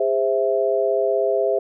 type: chord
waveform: sine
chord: Ab augmented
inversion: none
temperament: equal with one note detuned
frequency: 407 / 523.3 / 659.3 Hz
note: Ab4 / C5 / E5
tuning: -35 / 0 / 0 cents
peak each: -21 / -22 / -21 dBFS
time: 0-1.59 s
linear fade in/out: 5 ms
effects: none